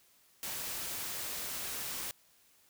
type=noise; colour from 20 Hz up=white; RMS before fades=-39 dBFS; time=0.43-2.11 s; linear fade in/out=0 ms; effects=white hiss -66 dBFS RMS until 2.69 s